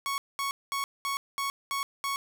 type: tone bursts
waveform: sawtooth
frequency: 1108.7 Hz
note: C#6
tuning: in tune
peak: -25 dBFS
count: 7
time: 0.06-2.16 s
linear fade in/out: 0 ms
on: 120 ms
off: 210 ms
effects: none